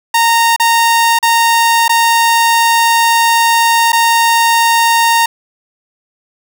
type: tone with dropouts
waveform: sawtooth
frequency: 924 Hz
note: A#5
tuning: 16 cents flat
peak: -4 dBFS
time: 0.14-5.26 s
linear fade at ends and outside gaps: 5 ms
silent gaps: 0.563-0.598 / 1.189-1.227 / 1.881-1.893 / 3.921-3.929 s
effects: none